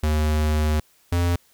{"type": "tone pair in turn", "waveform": "square", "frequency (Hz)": [76.5, 87.01], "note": ["D#2", "F2"], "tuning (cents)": [-29, -6], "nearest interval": "major second", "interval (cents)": 223, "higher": "second", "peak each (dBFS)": -19, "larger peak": "neither", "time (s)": [[0.03, 0.8], [1.12, 1.36]], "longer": "first", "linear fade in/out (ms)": 5, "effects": ["white hiss -59 dBFS RMS until 1.53 s"]}